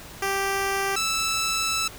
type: tone pair in turn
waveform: 10% pulse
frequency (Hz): 392 / 1317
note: G4 / E6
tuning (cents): 0 / -2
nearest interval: octave + major sixth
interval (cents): 2098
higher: second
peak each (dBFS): -15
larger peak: neither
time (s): 0.22-0.96 / 0.96-1.88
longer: second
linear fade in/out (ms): 5
effects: pink hiss -42 dBFS RMS until 1.98 s